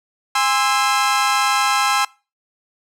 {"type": "chord", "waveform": "sawtooth", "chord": "Ab augmented", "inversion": "none", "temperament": "equal with one note detuned", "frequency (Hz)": [817.8, 1046.5, 1318.5], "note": ["Ab5", "C6", "E6"], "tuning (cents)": [-27, 0, 0], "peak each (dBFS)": -16, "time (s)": [0.35, 2.05], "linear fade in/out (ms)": 5, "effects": ["noise-tail reverb RT60 0.3 s tail -22 dB re dry", "low-pass 10000 Hz 12 dB/octave"]}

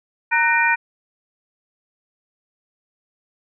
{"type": "tone cluster", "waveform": "sine", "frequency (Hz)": [928, 1493, 1850, 2391], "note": ["A#5", "F#6", "A#6", "D7"], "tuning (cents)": [-8, 15, -14, 30], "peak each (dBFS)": -20, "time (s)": [0.31, 0.76], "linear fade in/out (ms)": 20, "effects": []}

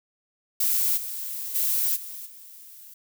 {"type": "noise with level steps", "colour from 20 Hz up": "violet", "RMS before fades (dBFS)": [-23, -33, -24, -38, -46], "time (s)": [0.6, 2.94], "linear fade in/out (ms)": 5, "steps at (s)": [0.96, 1.54, 1.95, 2.25], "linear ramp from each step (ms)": 20, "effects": []}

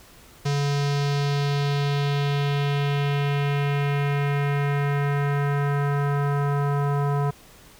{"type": "tone with low-pass filter sweep", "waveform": "square", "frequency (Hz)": 142.6, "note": "C#3", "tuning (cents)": 49, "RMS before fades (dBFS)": -23, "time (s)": [0.45, 7.31], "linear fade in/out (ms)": 10, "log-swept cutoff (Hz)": [5700, 1100], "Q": 1.9, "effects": ["pink hiss -50 dBFS RMS until 7.79 s"]}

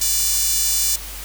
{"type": "tone with high-pass filter", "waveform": "5% pulse", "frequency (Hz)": 587.3, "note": "D5", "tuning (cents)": 0, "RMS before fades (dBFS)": -19, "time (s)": [0.01, 0.96], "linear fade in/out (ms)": 5, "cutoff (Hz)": 8500, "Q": 0.7, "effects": ["added 50 Hz sine -34 dBFS peak until 1.24 s", "white hiss -34 dBFS RMS until 1.24 s"]}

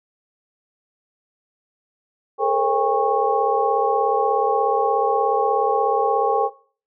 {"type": "tone cluster", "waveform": "sine", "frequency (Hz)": [425.1, 461.8, 536, 803, 1101], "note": ["G#4", "A#4", "C5", "G5", "C#6"], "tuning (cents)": [40, -16, 42, 41, -12], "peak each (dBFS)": [-23, -22, -25, -21, -25], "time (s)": [2.38, 6.5], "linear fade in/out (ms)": 50, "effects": ["noise-tail reverb RT60 0.4 s tail -17 dB re dry"]}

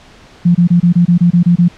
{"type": "tone bursts", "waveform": "sine", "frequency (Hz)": 174, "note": "F3", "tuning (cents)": -6, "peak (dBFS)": -5, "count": 10, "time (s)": [0.45, 1.684], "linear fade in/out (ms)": 10, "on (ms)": 100, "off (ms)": 26, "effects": ["pink hiss -41 dBFS RMS until 1.77 s", "low-pass 5000 Hz 12 dB/octave"]}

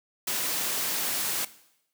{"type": "noise", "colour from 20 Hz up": "white", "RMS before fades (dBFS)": -29, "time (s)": [0.27, 1.45], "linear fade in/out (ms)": 5, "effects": ["noise-tail reverb RT60 0.8 s tail -17 dB re dry", "high-pass 150 Hz 12 dB/octave"]}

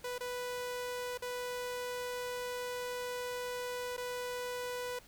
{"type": "tone with dropouts", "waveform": "sawtooth", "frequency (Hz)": 493.9, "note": "B4", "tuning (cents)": 0, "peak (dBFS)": -33, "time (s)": [0.04, 4.99], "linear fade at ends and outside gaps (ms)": 5, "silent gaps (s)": [[0.182, 0.206], [1.176, 1.221], [3.967, 3.977]], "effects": ["pink hiss -59 dBFS RMS until 5.07 s"]}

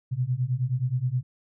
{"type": "beating tone pair", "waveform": "sine", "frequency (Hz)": [121.4, 130.9], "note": ["B2", "C3"], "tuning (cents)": [-29, 1], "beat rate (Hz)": 9.5, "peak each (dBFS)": [-27, -26], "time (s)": [0.11, 1.23], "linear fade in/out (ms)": 20, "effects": []}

